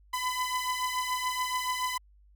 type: beating tone pair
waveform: sawtooth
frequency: 1004 / 1011 Hz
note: B5 / B5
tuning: +28 / +40 cents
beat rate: 7 Hz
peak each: -27 / -30 dBFS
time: 0.13-1.98 s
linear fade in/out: 10 ms
effects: added 50 Hz sine -56 dBFS peak until 2.35 s